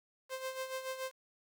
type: tone with tremolo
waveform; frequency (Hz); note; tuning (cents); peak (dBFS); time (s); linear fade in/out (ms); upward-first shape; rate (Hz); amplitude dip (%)
sawtooth; 523; C5; -1; -32; 0.29-1.12; 50; sine; 7; 65
effects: 10-bit